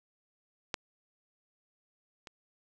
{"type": "clicks", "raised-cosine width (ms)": 0.2, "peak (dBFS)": [-14, -28], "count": 2, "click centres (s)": [0.742, 2.272], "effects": []}